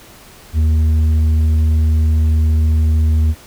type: tone with tanh clipping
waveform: sine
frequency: 78.5 Hz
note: D#2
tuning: 16 cents sharp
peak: -11 dBFS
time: 0.53-3.35 s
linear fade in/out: 50 ms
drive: 5 dB
effects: pink hiss -41 dBFS RMS until 3.46 s